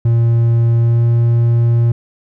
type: tone with pitch glide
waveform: triangle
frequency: 116.54 to 117.49 Hz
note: A#2 to A#2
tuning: 0 to +14 cents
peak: -7 dBFS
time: 0.05-1.92 s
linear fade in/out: 5 ms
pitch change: +14 cents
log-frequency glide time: 0.79-1.03 s
effects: none